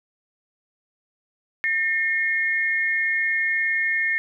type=tone pair together; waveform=sine; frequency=1811.5 / 2151 Hz; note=A6 / C7; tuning=+50 / +47 cents; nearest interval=minor third; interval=297 cents; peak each=-22 / -23 dBFS; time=1.64-4.18 s; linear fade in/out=0 ms; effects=none

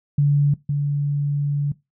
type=tone pair in turn; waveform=sine; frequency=143.9 / 143.9 Hz; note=D3 / D3; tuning=-35 / -35 cents; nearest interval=unison; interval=0 cents; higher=neither; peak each=-13 / -18 dBFS; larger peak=first; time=0.18-0.54 / 0.69-1.72 s; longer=second; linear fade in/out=5 ms; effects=noise-tail reverb RT60 0.2 s tail -20 dB re dry

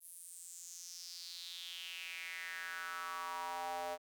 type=tone with high-pass filter sweep; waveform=square; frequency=87.31 Hz; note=F2; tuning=in tune; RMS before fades=-45 dBFS; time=0-3.98 s; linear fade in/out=50 ms; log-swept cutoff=11000 to 640 Hz; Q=4.6; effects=none

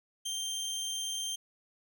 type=tone; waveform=25% pulse; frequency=3159 Hz; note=G7; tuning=13 cents sharp; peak=-30 dBFS; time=0.25-1.36 s; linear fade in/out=10 ms; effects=none

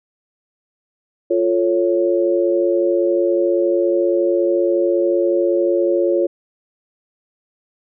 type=chord; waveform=sine; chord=F augmented; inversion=none; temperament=equal; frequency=349.2 / 440 / 554.4 Hz; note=F4 / A4 / C#5; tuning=0 / 0 / 0 cents; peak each=-16 / -22 / -18 dBFS; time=1.3-6.27 s; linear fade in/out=10 ms; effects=none

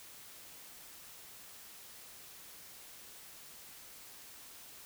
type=silence; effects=white hiss -53 dBFS RMS until 4.85 s

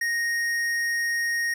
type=tone with tanh clipping; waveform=sine; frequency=1864.7 Hz; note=A#6; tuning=in tune; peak=-25 dBFS; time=0.01-1.54 s; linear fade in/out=5 ms; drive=14 dB; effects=none

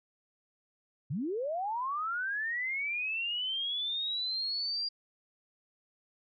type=linear sweep; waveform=sine; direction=up; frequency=116.54 to 4809 Hz; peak=-31 dBFS; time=1.1-4.89 s; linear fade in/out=10 ms; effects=none

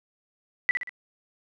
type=tone with echo; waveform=sine; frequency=1975.5 Hz; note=B6; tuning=in tune; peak=-17 dBFS; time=0.69-0.71 s; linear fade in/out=0 ms; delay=61 ms; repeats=3; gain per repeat=-6 dB; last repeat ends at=0.893 s; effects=none

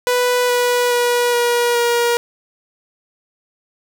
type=tone with pitch steps; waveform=sawtooth; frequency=493.9 / 489.1 / 484.3 / 479.6 / 474.9 Hz; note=B4 / B4 / B4 / A#4 / A#4; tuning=0 / -17 / -34 / +49 / +32 cents; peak=-10 dBFS; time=0.07-2.17 s; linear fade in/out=0 ms; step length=420 ms; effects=none

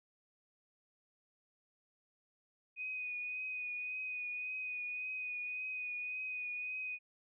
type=tone with vibrato; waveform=sine; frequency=2489 Hz; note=D#7; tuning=in tune; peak=-38 dBFS; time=2.76-6.99 s; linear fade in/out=50 ms; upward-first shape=triangle; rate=1.8 Hz; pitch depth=27 cents each way; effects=none

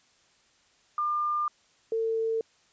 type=tone pair in turn; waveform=sine; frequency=1200 / 449.5 Hz; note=D6 / A4; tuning=+37 / +37 cents; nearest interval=octave + perfect fourth; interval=1700 cents; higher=first; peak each=-25 dBFS; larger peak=neither; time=0.98-1.48 / 1.92-2.41 s; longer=first; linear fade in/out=2 ms; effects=white hiss -64 dBFS RMS until 2.72 s + resampled to 16000 Hz

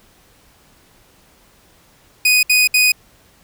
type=tone bursts; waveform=sawtooth; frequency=2489 Hz; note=D#7; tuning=in tune; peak=-7 dBFS; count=3; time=2.25-2.92 s; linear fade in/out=5 ms; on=180 ms; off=65 ms; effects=pink hiss -52 dBFS RMS until 3.43 s

